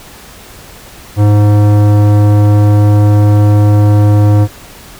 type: tone with tanh clipping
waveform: sine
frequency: 103.83 Hz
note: G#2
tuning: in tune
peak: -6 dBFS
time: 1.16-4.48 s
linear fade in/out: 50 ms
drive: 17 dB
effects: pink hiss -34 dBFS RMS until 4.99 s

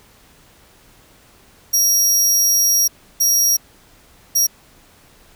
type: tone bursts at uneven times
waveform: sawtooth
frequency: 5660 Hz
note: F8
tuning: 22 cents sharp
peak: -10 dBFS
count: 3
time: 1.73-2.88 / 3.2-3.57 / 4.35-4.47 s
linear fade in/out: 10 ms
effects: pink hiss -50 dBFS RMS until 5.35 s

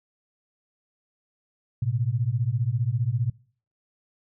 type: beating tone pair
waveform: sine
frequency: 111.4 / 126.4 Hz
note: A2 / B2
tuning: +22 / +41 cents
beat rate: 15 Hz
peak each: -25 dBFS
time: 1.82-3.3 s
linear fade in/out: 5 ms
effects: noise-tail reverb RT60 0.5 s tail -25 dB re dry

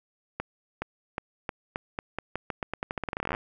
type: accelerating click train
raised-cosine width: 0.5 ms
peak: -15 dBFS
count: 28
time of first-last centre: 0.4-3.349 s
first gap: 420 ms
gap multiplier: 0.86
effects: none

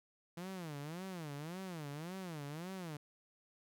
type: tone with vibrato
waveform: sawtooth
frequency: 164.81 Hz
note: E3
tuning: in tune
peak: -39 dBFS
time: 0.37-2.97 s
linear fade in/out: 5 ms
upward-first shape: sine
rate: 1.8 Hz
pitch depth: 260 cents each way
effects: none

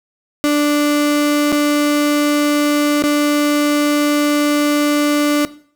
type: tone with dropouts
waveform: 35% pulse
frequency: 293.7 Hz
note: D4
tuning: in tune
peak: -10 dBFS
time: 0.44-5.45 s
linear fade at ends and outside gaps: 0 ms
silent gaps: 1.52-1.526 / 3.023-3.038 s
effects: noise-tail reverb RT60 0.5 s tail -17 dB re dry

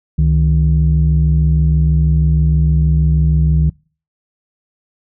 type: tone pair together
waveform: sine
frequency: 69.25 / 155.56 Hz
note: C#2 / D#3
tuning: -1 / 0 cents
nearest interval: octave + major second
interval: 1401 cents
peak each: -11 dBFS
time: 0.18-3.7 s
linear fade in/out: 10 ms
effects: noise-tail reverb RT60 0.4 s tail -26 dB re dry + tanh soft clip ceiling -4 dBFS

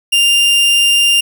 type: tone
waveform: 40% pulse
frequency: 2797 Hz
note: F7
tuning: 2 cents sharp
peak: -7 dBFS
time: 0.12-1.21 s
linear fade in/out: 10 ms
effects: none

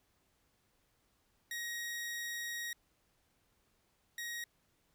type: tone pair in turn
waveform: sawtooth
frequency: 1887 / 1887 Hz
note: A#6 / A#6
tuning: +21 / +21 cents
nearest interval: unison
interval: 0 cents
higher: neither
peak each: -35 / -36 dBFS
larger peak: first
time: 1.51-2.73 / 4.18-4.44 s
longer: first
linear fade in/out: 2 ms
effects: pink hiss -75 dBFS RMS until 4.94 s

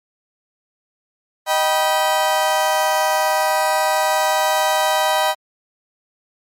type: chord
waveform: 35% pulse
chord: Eb augmented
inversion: none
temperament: just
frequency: 622.3 / 777.8 / 972.3 Hz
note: Eb5 / G5 / B5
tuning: 0 / -14 / -27 cents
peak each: -18 dBFS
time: 1.46-5.35 s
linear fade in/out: 50 ms
effects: MP3 64 kbps

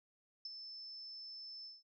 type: tone with ADSR envelope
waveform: sine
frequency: 5274 Hz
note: E8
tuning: in tune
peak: -40 dBFS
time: 0.45-1.83 s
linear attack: 4 ms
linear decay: 25 ms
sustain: -7 dB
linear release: 180 ms
effects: none

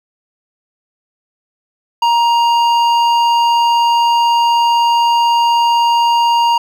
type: tone with hard clipping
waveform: triangle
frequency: 939 Hz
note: A#5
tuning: 12 cents sharp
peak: -11 dBFS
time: 2.02-6.58 s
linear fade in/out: 5 ms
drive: 14 dB
effects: none

